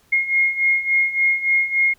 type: beating tone pair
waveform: sine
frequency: 2144 / 2147.5 Hz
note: C7 / C7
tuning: +42 / +44 cents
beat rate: 3.5 Hz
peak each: -21 / -17 dBFS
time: 0.12-1.94 s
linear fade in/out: 10 ms
effects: pink hiss -58 dBFS RMS until 1.98 s